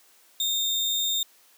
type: tone with sample-and-hold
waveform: sine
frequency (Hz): 3651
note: A#7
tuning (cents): -37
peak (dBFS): -23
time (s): 0.4-1.23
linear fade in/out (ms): 2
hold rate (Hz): 11025
effects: white hiss -58 dBFS RMS until 1.57 s + high-pass 300 Hz 12 dB/octave